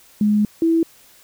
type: tone pair in turn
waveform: sine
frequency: 209.5 / 329.2 Hz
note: G#3 / E4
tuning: +15 / -2 cents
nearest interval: minor sixth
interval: 783 cents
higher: second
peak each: -13 dBFS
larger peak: neither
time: 0.21-0.45 / 0.62-0.83 s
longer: first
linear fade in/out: 2 ms
effects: white hiss -50 dBFS RMS until 1.23 s